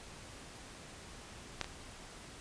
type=clicks; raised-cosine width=0.2 ms; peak=-16 / -25 dBFS; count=2; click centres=1.613 / 1.644 s; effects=pink hiss -51 dBFS RMS until 2.4 s + resampled to 22050 Hz